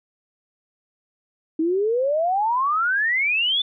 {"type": "exponential sweep", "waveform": "sine", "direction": "up", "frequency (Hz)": [311.1, 3544], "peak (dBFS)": -18, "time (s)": [1.59, 3.62], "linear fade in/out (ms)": 5, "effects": []}